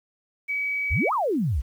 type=tone; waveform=sine; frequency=2275 Hz; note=C#7; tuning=44 cents sharp; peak=-24 dBFS; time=0.48-1.1 s; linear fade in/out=20 ms
type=exponential two-way sweep; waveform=sine; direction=up then down; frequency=53.5 to 1300 to 53.5 Hz; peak=-21 dBFS; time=0.9-1.62 s; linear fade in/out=20 ms; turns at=1.13 s
effects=9-bit